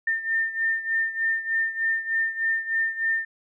sine beating tone pair, 1805 / 1808.3 Hz, A6 / A6, +44 / +47 cents, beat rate 3.3 Hz, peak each -24 / -28 dBFS, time 0.07-3.25 s, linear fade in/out 5 ms, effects none

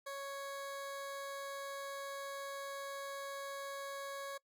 20% pulse tone, 554.4 Hz, C#5, in tune, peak -37 dBFS, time 0.06-4.38 s, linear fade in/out 10 ms, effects noise-tail reverb RT60 0.1 s tail -23 dB re dry

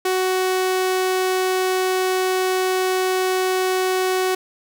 sawtooth tone, 372.5 Hz, F#4, 12 cents sharp, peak -14 dBFS, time 0.05-4.35 s, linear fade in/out 5 ms, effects none

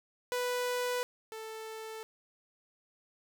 sawtooth tone pair in turn, 493.9 / 441.3 Hz, B4 / A4, 0 / +5 cents, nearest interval major second, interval 195 cents, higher first, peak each -27 / -37 dBFS, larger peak first, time 0.32-1.03 / 1.32-2.03 s, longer neither, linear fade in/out 0 ms, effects none

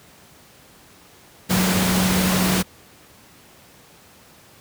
sine tone in noise, 185 Hz, F#3, in tune, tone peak -19 dBFS, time 1.49-2.63 s, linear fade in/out 20 ms, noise pink, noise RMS -21 dBFS, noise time 1.49-2.63 s, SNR -1 dB, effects pink hiss -49 dBFS RMS until 4.6 s + high-pass 80 Hz 12 dB/octave

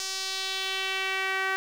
sawtooth tone with band-pass filter sweep, 382.4 Hz, G4, 43 cents flat, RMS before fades -30 dBFS, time 0-1.56 s, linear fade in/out 0 ms, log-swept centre 5600 to 1700 Hz, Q 2, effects 8-bit

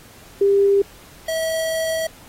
sine / square tone pair in turn, 398.2 / 646.7 Hz, G4 / E5, +27 / -33 cents, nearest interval minor sixth, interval 840 cents, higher second, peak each -12 / -21 dBFS, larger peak first, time 0.41-0.82 / 1.28-2.07 s, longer second, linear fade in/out 5 ms, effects pink hiss -46 dBFS RMS until 2.28 s + AAC 48 kbps

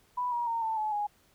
sine tone with pitch steps, 987.8 / 953.6 / 920.6 / 888.7 / 857.9 / 828.2 Hz, B5 / A#5 / A#5 / A5 / A5 / G#5, 0 / +39 / -22 / +17 / -44 / -5 cents, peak -28 dBFS, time 0.17-1.07 s, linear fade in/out 10 ms, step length 150 ms, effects pink hiss -65 dBFS RMS until 1.34 s

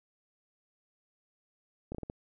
slowing click train, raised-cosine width 2 ms, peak -25 dBFS, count 5, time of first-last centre 1.92-2.099 s, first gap 27 ms, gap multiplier 1.35, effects none

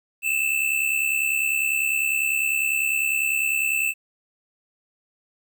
square tone pair together, 2598 / 2668 Hz, E7 / E7, -26 / +20 cents, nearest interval unison, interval 46 cents, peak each -26 / -23 dBFS, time 0.22-3.94 s, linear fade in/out 50 ms, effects 10-bit

